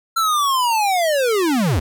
square linear sweep, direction down, 1359 to 64.9 Hz, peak -16 dBFS, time 0.16-1.8 s, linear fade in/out 10 ms, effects none

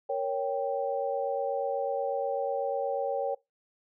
sine chord, G diminished, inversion first, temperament equal, 466.2 / 554.4 / 784 Hz, Bb4 / Db5 / G5, 0 / 0 / 0 cents, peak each -33 / -30 / -33 dBFS, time 0.09-3.35 s, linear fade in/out 10 ms, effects noise-tail reverb RT60 0.2 s tail -22 dB re dry

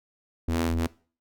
sawtooth ring-modulated tone, 83.4 Hz, E2, 21 cents sharp, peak -17 dBFS, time 0.48-0.87 s, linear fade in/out 5 ms, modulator 165 Hz, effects noise-tail reverb RT60 0.4 s tail -21 dB re dry

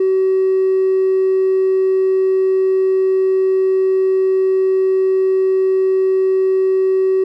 sine tone with hard clipping, 379.2 Hz, F#4, 43 cents sharp, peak -12 dBFS, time 0-7.24 s, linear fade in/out 5 ms, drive 1 dB, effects none

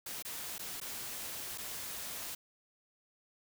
white noise with dropouts, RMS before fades -42 dBFS, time 0.06-2.35 s, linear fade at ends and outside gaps 5 ms, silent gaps 0.225-0.249 / 0.582-0.592 / 0.802-0.813 / 1.577-1.581 s, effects none

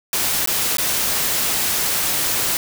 white noise with dropouts, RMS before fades -20 dBFS, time 0.13-2.57 s, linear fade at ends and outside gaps 1 ms, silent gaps 0.46-0.474 / 0.77-0.783 s, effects none

